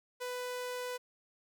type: tone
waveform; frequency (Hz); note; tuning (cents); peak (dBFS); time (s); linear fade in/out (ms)
sawtooth; 496.9; B4; +11; -33; 0.2-0.98; 20
effects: none